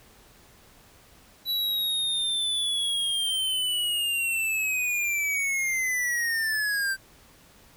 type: linear sweep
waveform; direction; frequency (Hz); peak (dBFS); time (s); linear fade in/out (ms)
square; down; 3951 to 1557; -25; 1.45-6.97; 50
effects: pink hiss -55 dBFS RMS until 7.76 s